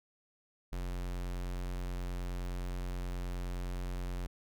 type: tone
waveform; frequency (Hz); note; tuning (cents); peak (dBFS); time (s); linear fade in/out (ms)
square; 44.77; F1; +44; -36; 0.72-4.27; 10
effects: none